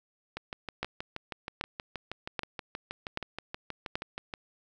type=two click trains; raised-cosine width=0.3 ms; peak=-15 / -20 dBFS; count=5 / 26; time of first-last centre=0.83-3.955 / 0.37-4.338 s; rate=1.28 / 6.3 Hz; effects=none